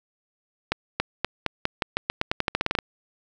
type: accelerating click train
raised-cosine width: 0.3 ms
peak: -6 dBFS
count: 18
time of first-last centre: 0.72-2.788 s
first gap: 280 ms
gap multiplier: 0.88
effects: none